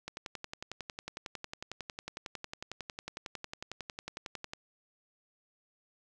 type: click train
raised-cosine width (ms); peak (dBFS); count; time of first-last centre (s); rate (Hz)
0.2; -22; 50; 0.08-4.535; 11
effects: none